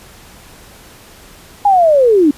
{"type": "linear sweep", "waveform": "sine", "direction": "down", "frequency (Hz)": [830.6, 275], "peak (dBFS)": -6, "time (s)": [1.65, 2.31], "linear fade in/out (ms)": 5, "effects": ["pink hiss -40 dBFS RMS until 2.37 s", "resampled to 32000 Hz"]}